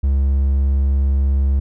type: tone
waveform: triangle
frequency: 68.4 Hz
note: C#2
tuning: 23 cents flat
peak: -11 dBFS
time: 0.03-1.6 s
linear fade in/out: 10 ms
effects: none